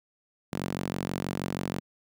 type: tone with high-pass filter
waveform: sawtooth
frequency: 46.25 Hz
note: F#1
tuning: in tune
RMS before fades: -33 dBFS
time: 0.52-1.8 s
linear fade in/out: 10 ms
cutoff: 180 Hz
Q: 1.5
effects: none